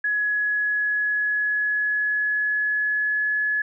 sine tone with pitch glide, 1684 to 1702.6 Hz, G#6 to G#6, +24 to +43 cents, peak -20 dBFS, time 0.04-3.62 s, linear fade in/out 5 ms, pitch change +19 cents, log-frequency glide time 0.28-3.33 s, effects none

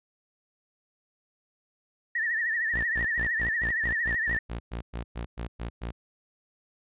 sine tone with vibrato, 1833 Hz, A#6, 30 cents flat, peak -25 dBFS, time 2.15-4.39 s, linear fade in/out 5 ms, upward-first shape triangle, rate 13 Hz, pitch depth 110 cents each way
sawtooth tone bursts, 58.27 Hz, A#1, in tune, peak -28 dBFS, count 15, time 2.73-5.92 s, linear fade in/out 20 ms, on 110 ms, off 110 ms
effects resampled to 8000 Hz

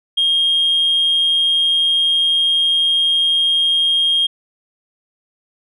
sine tone, 3234 Hz, G#7, 47 cents flat, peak -11 dBFS, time 0.17-4.27 s, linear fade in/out 10 ms, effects tanh soft clip ceiling -9 dBFS

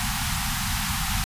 pink band-stop noise, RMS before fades -26 dBFS, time 0-1.24 s, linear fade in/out 0 ms, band 240 to 730 Hz, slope 96 dB/octave, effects resampled to 32000 Hz

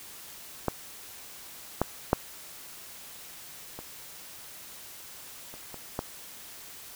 clicks, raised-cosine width 1 ms, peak -11 / -9 / -6 / -25 / -30 / -27 / -15 dBFS, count 7, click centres 0.683 / 1.816 / 2.131 / 3.79 / 5.54 / 5.743 / 5.991 s, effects white hiss -46 dBFS RMS until 6.95 s

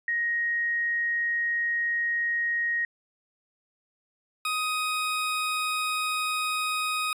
sine / 20% pulse tone pair in turn, 1877 / 1252.7 Hz, A#6 / D#6, +11 / +11 cents, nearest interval perfect fifth, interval 700 cents, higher first, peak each -24 / -21 dBFS, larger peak second, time 0.08-2.85 / 4.45-7.13 s, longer first, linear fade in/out 2 ms, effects resampled to 32000 Hz

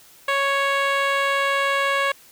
10% pulse tone with band-pass filter, 554.4 Hz, C#5, in tune, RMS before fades -21 dBFS, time 0.28-2.12 s, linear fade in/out 5 ms, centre 1100 Hz, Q 0.55, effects white hiss -50 dBFS RMS until 2.31 s

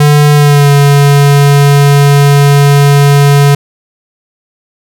square tone with pitch glide, 147.3 to 142.2 Hz, D3 to C#3, +6 to +45 cents, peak -3 dBFS, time 0-3.55 s, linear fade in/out 5 ms, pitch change -61 cents, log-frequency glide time 0.34-0.7 s, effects none

